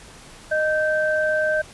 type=tone pair together; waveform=sine; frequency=618 / 1557.3 Hz; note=D#5 / G6; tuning=-12 / -12 cents; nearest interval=octave + major third; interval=1600 cents; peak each=-20 / -22 dBFS; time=0.51-1.62 s; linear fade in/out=10 ms; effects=pink hiss -44 dBFS RMS until 1.73 s + resampled to 24000 Hz